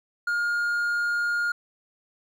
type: tone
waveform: triangle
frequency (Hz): 1419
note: F6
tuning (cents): +27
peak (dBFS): -21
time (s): 0.27-1.52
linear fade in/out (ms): 5
effects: none